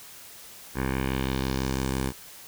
10% pulse tone with low-pass filter sweep, 66 Hz, C2, 16 cents sharp, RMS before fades -28 dBFS, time 0.74-2.13 s, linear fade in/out 50 ms, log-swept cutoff 1700 to 12000 Hz, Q 1.8, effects white hiss -46 dBFS RMS until 2.47 s

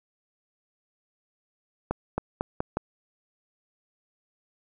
accelerating click train, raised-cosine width 1 ms, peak -12 dBFS, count 5, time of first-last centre 1.91-2.77 s, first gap 270 ms, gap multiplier 0.85, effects none

